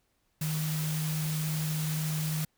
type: tone in noise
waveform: sine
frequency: 155.56 Hz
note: D#3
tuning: in tune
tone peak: -29 dBFS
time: 0.41-2.45 s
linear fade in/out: 5 ms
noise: white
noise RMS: -38 dBFS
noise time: 0.41-2.45 s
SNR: +6 dB
effects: pink hiss -74 dBFS RMS until 2.57 s